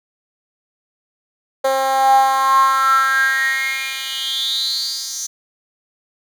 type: tone with high-pass filter sweep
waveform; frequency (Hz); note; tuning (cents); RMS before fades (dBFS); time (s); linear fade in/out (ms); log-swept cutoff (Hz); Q
10% pulse; 267.3; C4; +37; -17; 1.64-5.27; 10; 580 to 6000; 9.3
effects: none